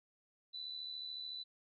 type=tone with amplitude modulation; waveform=sine; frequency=3987 Hz; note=B7; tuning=16 cents sharp; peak=-40 dBFS; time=0.53-1.44 s; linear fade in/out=20 ms; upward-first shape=sine; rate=73.8 Hz; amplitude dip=50%; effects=none